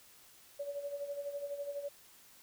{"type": "tone with tremolo", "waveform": "sine", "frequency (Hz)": 570, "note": "C#5", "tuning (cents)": 48, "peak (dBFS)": -35, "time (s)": [0.59, 1.89], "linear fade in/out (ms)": 10, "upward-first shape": "sine", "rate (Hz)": 12, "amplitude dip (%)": 65, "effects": ["white hiss -60 dBFS RMS until 2.42 s"]}